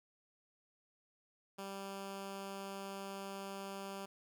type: tone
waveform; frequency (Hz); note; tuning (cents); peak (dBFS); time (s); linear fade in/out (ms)
10% pulse; 196; G3; 0; -35; 1.58-4.06; 10
effects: none